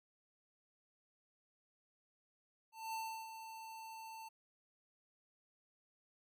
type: tone with ADSR envelope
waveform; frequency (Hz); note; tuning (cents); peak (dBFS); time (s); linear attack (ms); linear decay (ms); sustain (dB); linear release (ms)
square; 893; A5; +25; -40; 2.72-4.29; 220; 330; -9; 12
effects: none